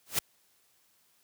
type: noise with exponential growth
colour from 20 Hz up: white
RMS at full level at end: -23 dBFS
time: 0.06-0.19 s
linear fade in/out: 5 ms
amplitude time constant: 27 ms
effects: white hiss -68 dBFS RMS until 1.23 s + high-pass 60 Hz 12 dB/octave